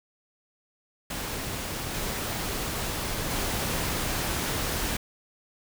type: noise with level steps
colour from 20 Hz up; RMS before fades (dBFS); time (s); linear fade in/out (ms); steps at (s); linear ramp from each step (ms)
pink; -33 / -31 / -29; 1.1-4.97; 5; 1.94 / 3.3; 5
effects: none